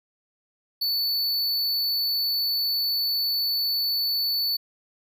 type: tone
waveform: square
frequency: 4474 Hz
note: C#8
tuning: 15 cents sharp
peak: -23 dBFS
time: 0.81-4.57 s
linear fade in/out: 10 ms
effects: none